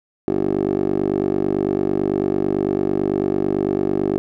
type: tone with band-pass filter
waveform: 10% pulse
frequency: 49 Hz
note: G1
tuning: in tune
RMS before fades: -20 dBFS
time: 0.28-4.18 s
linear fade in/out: 0 ms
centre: 390 Hz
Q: 5
effects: none